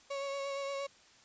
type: tone with vibrato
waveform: 35% pulse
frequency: 554.4 Hz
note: C#5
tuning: in tune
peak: -34 dBFS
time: 0.1-0.87 s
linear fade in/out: 10 ms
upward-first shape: sine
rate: 8.6 Hz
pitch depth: 19 cents each way
effects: white hiss -61 dBFS RMS until 1.24 s + resampled to 16000 Hz